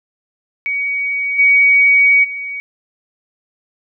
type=tone with level steps; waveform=sine; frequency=2254 Hz; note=C#7; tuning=28 cents sharp; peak=-16 / -7 / -22 dBFS; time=0.66-2.6 s; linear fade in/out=0 ms; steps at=1.38 / 2.23 s; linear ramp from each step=20 ms; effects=none